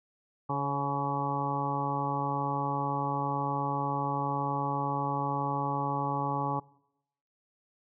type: harmonic tone with a mistuned harmonic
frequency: 141 Hz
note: C#3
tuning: 30 cents sharp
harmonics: 1 / 2 / 3 / 4 / 5 / 6 / 7 / 8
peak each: -34 / -37 / -40 / -40 / -44 / -33 / -39 / -35 dBFS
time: 0.49-6.6 s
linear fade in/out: 10 ms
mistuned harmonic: 4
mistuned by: -27 cents
effects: noise-tail reverb RT60 0.8 s tail -22 dB re dry